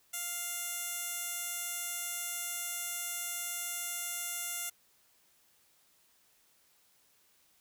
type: tone with band-pass filter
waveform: 15% pulse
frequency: 698.5 Hz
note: F5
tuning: in tune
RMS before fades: -38 dBFS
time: 0.13-4.7 s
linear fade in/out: 10 ms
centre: 11000 Hz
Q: 1.2
effects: white hiss -68 dBFS RMS until 7.6 s